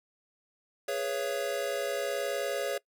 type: chord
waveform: square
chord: C# minor seventh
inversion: second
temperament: equal with one note detuned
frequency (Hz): 415.3 / 493.9 / 554.4 / 675.1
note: G#4 / B4 / C#5 / E5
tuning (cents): 0 / 0 / 0 / +41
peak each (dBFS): -37 / -39 / -33 / -39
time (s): 0.88-2.78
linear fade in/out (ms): 5
effects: noise-tail reverb RT60 0.1 s tail -22 dB re dry